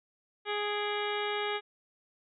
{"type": "harmonic tone with a mistuned harmonic", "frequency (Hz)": 415.3, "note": "G#4", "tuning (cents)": 0, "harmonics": [1, 2, 3, 4, 5, 6, 7, 8, 9], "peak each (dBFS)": [-34, -37, -39, -40, -41, -42, -42, -43, -44], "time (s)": [0.45, 1.61], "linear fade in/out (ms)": 50, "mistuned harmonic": 6, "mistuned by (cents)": -94, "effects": []}